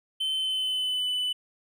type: tone with pitch glide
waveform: triangle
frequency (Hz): 3074 to 2993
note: G7 to F#7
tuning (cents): -35 to +19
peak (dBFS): -24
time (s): 0.2-1.33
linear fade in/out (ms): 10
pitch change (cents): -46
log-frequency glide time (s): 0.35-1.1
effects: none